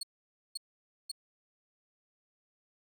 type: tone bursts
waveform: 30% pulse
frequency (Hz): 4351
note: C#8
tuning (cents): -33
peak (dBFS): -32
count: 3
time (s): 0.01-1.116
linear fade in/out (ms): 5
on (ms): 22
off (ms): 520
effects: none